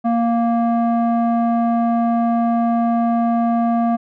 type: tone with low-pass filter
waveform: square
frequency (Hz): 233.1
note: A#3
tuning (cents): 0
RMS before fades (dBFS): -17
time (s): 0.04-3.97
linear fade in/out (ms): 20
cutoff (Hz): 870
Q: 2.9
effects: none